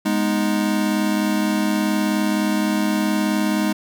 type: chord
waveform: square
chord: G# minor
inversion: none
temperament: equal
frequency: 207.7 / 246.9 / 311.1 Hz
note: G#3 / B3 / D#4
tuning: 0 / 0 / 0 cents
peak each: -21 / -27 / -23 dBFS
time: 0.05-3.73 s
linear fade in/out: 10 ms
effects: none